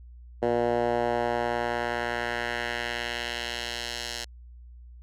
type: tone with band-pass filter sweep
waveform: 10% pulse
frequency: 119.3 Hz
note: A#2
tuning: 41 cents sharp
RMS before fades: -29 dBFS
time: 0.42-4.25 s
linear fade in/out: 10 ms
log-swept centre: 520 to 5000 Hz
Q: 1.2
effects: added 60 Hz sine -44 dBFS peak until 5.02 s